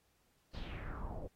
brown noise with low-pass filter sweep, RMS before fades -43 dBFS, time 0.53-1.28 s, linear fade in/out 20 ms, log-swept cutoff 4700 to 500 Hz, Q 4.5, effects pink hiss -75 dBFS RMS until 1.35 s + AAC 48 kbps

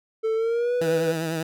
triangle tone with pitch glide, 443.5 to 492.1 Hz, A4 to B4, +14 to -6 cents, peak -19 dBFS, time 0.23-1.13 s, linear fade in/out 20 ms, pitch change +180 cents, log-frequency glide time 0.35-0.75 s
15% pulse tone with vibrato, 162.3 Hz, E3, 27 cents flat, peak -19 dBFS, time 0.81-1.43 s, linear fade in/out 5 ms, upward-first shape triangle, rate 10 Hz, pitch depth 56 cents each way
effects none

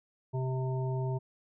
harmonic tone, 130 Hz, C3, 11 cents flat, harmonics 1 / 3 / 5 / 7, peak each -30 / -38 / -43 / -43 dBFS, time 0.33-1.19 s, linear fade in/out 20 ms, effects none

